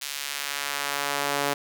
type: tone with high-pass filter sweep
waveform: sawtooth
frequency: 142.3 Hz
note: C#3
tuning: 46 cents sharp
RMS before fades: -29 dBFS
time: 0.01-1.54 s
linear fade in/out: 10 ms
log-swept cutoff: 3300 to 480 Hz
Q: 0.73
effects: none

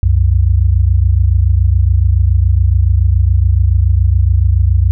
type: tone pair together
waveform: sine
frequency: 65.41 / 92.5 Hz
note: C2 / F#2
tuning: 0 / 0 cents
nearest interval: tritone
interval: 600 cents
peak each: -10 dBFS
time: 0.03-4.91 s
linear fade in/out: 0 ms
effects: none

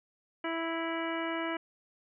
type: harmonic tone with a mistuned harmonic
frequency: 329.6 Hz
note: E4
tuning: in tune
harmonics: 1 / 2 / 3 / 4 / 5 / 6 / 7 / 9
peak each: -35 / -38 / -40 / -41 / -42 / -43 / -43 / -45 dBFS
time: 0.44-1.57 s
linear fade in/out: 5 ms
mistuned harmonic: 9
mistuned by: -28 cents
effects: none

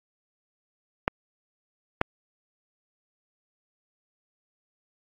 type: clicks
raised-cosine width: 0.5 ms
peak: -6 dBFS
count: 2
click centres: 1.079 / 2.014 s
effects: AAC 64 kbps

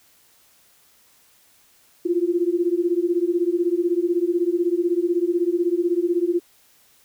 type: beating tone pair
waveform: sine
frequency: 340 / 356 Hz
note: F4 / F4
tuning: -46 / +33 cents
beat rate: 16 Hz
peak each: -21 dBFS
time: 2.05-6.4 s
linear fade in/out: 10 ms
effects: white hiss -57 dBFS RMS until 7.04 s

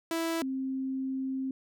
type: tone pair in turn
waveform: sawtooth / sine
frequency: 329.6 / 264.7 Hz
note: E4 / C4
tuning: 0 / +20 cents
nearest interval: major third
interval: 380 cents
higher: first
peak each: -25 / -30 dBFS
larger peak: first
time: 0.11-0.42 / 0.42-1.51 s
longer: second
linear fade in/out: 2 ms
effects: none

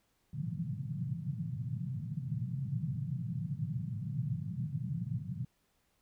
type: band-pass noise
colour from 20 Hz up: white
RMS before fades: -37 dBFS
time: 0.33-5.45 s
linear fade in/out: 5 ms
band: 110 to 170 Hz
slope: 48 dB/octave
effects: pink hiss -75 dBFS RMS until 6.01 s

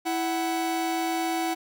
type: tone pair together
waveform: 45% pulse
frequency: 329.6 / 747 Hz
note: E4 / F#5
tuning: 0 / +16 cents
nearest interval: octave + major second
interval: 1416 cents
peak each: -28 dBFS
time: 0.05-1.55 s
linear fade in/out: 20 ms
effects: none

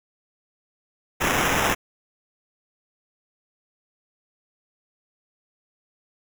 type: noise with sample-and-hold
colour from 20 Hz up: white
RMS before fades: -22 dBFS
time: 1.2-1.75 s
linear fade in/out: 20 ms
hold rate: 4410 Hz
effects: none

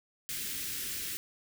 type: band-stop noise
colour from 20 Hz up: white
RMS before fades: -37 dBFS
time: 0.29-1.17 s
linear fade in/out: 0 ms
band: 390 to 1600 Hz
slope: 24 dB/octave
effects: none

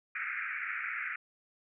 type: band-pass noise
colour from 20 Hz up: white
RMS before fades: -37 dBFS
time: 0.15-1.16 s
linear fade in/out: 5 ms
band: 1300 to 2400 Hz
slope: 96 dB/octave
effects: none

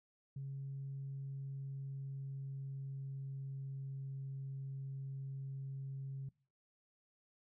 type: tone with pitch glide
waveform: sine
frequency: 137 to 135.74 Hz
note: C#3 to C#3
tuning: -20 to -36 cents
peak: -40 dBFS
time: 0.36-6.29 s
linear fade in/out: 5 ms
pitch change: -16 cents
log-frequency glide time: 0.94-4.22 s
effects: noise-tail reverb RT60 0.4 s tail -23 dB re dry + tanh soft clip ceiling -37 dBFS

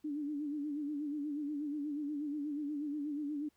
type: tone with vibrato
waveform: sine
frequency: 293.7 Hz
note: D4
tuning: in tune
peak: -35 dBFS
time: 0.04-3.49 s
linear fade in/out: 10 ms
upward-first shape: sine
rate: 8.3 Hz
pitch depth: 72 cents each way
effects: pink hiss -75 dBFS RMS until 3.56 s

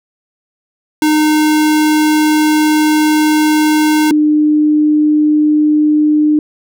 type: tone pair in turn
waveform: square / sine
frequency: 306.3 / 302.1 Hz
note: D#4 / D4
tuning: -27 / +49 cents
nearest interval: unison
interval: 24 cents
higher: first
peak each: -9 / -7 dBFS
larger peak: second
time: 1.02-4.11 / 4.11-6.39 s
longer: first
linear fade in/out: 2 ms
effects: none

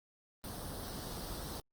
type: noise with comb filter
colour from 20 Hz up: pink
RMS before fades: -43 dBFS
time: 0.44-1.6 s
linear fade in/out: 0 ms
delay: 0.21 ms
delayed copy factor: +0.65
effects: Opus 24 kbps

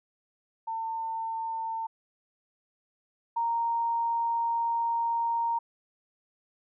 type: tone pair in turn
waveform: sine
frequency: 901 / 929 Hz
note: A5 / A#5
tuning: +41 / -6 cents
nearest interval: minor second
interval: 53 cents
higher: second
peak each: -30 / -25 dBFS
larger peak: second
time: 0.67-1.87 / 3.36-5.59 s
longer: second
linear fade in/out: 10 ms
effects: none

